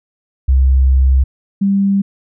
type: tone pair in turn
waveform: sine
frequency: 65.9 / 197.48 Hz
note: C2 / G3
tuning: +13 / +13 cents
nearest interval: octave + perfect fifth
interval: 1900 cents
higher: second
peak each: -7 / -10 dBFS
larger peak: first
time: 0.48-1.24 / 1.61-2.02 s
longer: first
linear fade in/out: 10 ms
effects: none